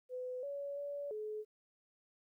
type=tone with pitch steps; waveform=sine; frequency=504 / 565 / 572 / 427.7 Hz; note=B4 / C#5 / D5 / A4; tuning=+35 / +33 / -46 / -49 cents; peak=-39 dBFS; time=0.09-1.45 s; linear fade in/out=50 ms; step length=340 ms; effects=13-bit